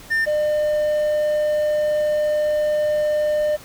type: tone pair in turn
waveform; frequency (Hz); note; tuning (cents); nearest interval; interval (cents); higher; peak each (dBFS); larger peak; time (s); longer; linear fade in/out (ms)
triangle; 1800 / 602.8; A6 / D5; +39 / +45; octave + perfect fifth; 1894; first; -15; neither; 0.1-0.26 / 0.26-3.57; second; 20
effects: pink hiss -42 dBFS RMS until 3.64 s